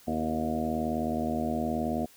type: harmonic tone with a mistuned harmonic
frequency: 79 Hz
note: D#2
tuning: 27 cents sharp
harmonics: 1 / 2 / 3 / 4 / 5 / 6 / 7 / 8 / 9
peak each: -39 / -40 / -30 / -37 / -40 / -41 / -41 / -36 / -35 dBFS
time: 0.07-2.06 s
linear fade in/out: 10 ms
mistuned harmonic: 5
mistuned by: -40 cents
effects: white hiss -56 dBFS RMS until 2.16 s